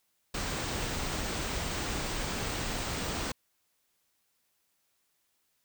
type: band-stop noise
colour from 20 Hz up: pink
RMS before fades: -34 dBFS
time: 0.34-3.32 s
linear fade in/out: 5 ms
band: 9100 to 15000 Hz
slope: 96 dB/octave
effects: white hiss -75 dBFS RMS until 5.64 s